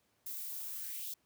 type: noise with high-pass filter sweep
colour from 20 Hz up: violet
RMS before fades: -42 dBFS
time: 0.26-1.14 s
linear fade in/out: 5 ms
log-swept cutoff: 250 to 3900 Hz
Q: 2.7
effects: pink hiss -75 dBFS RMS until 1.25 s + high-pass 100 Hz 12 dB/octave